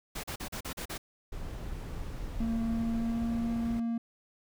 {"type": "noise bursts", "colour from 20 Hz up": "pink", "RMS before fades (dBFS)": -38, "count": 7, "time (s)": [0.15, 0.98], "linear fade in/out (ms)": 10, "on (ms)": 86, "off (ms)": 38}
{"type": "noise", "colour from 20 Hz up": "brown", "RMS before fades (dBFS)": -38, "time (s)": [1.32, 3.8], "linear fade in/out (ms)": 5}
{"type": "tone with pitch glide", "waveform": "triangle", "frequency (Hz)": [227.7, 231.8], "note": ["A#3", "A#3"], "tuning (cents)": [-40, -10], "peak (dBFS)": -27, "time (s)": [2.4, 3.98], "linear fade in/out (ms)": 5, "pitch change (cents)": 30, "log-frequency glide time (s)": [2.68, 3.32]}
{"effects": []}